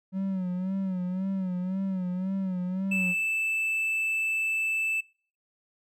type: tone with vibrato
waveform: triangle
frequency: 186.7 Hz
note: F#3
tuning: 16 cents sharp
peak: -25 dBFS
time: 0.12-3.15 s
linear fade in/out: 50 ms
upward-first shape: sine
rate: 1.9 Hz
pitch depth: 69 cents each way
type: tone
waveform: triangle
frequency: 2637 Hz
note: E7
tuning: in tune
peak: -24 dBFS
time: 2.91-5.01 s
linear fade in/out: 10 ms
effects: noise-tail reverb RT60 0.5 s tail -26 dB re dry